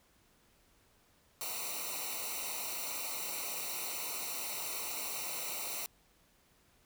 white noise with comb filter, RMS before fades -39 dBFS, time 1.41-5.86 s, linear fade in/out 0 ms, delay 0.6 ms, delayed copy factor -1, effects pink hiss -68 dBFS RMS until 6.85 s

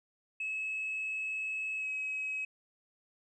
sine tone with pitch glide, 2583 to 2550 Hz, E7 to D#7, -36 to +42 cents, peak -32 dBFS, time 0.4-2.45 s, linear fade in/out 5 ms, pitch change -22 cents, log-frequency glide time 1.77-1.88 s, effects tanh soft clip ceiling -30 dBFS

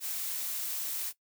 blue noise, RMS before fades -35 dBFS, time 0-1.13 s, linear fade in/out 50 ms, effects noise-tail reverb RT60 0.1 s tail -17 dB re dry

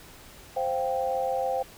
sine chord, C suspended fourth, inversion none, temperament just, 523.3 / 697.7 / 784.9 Hz, C5 / F5 / G5, 0 / -2 / +2 cents, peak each -28 / -32 / -29 dBFS, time 0.56-1.63 s, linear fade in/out 10 ms, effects pink hiss -49 dBFS RMS until 1.77 s

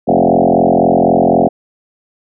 sine tone with frequency modulation, 466.2 Hz, A#4, in tune, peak -7 dBFS, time 0.07-1.49 s, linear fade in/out 20 ms, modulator 43.9 Hz, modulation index 6.5, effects none

